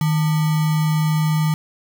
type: tone with sample-and-hold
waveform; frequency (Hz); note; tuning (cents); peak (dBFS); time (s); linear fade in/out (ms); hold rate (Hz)
sine; 155.56; D#3; 0; -15; 0.01-1.54; 2; 1050
effects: none